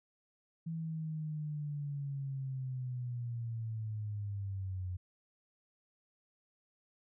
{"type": "linear sweep", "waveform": "sine", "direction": "down", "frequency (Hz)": [164.81, 89.7], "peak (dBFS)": -36, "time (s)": [0.66, 4.97], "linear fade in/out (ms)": 10, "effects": []}